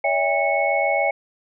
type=tone cluster; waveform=sine; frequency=567 / 654 / 804 / 2203 Hz; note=C#5 / E5 / G5 / C#7; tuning=+39 / -14 / +44 / -11 cents; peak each=-23 dBFS; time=0.04-1.11 s; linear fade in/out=5 ms; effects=none